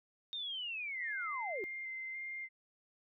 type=linear sweep; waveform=sine; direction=down; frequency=3701 to 349.2 Hz; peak=-38 dBFS; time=0.33-1.64 s; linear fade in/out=0 ms
type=tone with vibrato; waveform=sine; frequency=2093 Hz; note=C7; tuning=in tune; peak=-40 dBFS; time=0.97-2.49 s; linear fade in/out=50 ms; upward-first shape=square; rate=1.7 Hz; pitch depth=14 cents each way
effects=none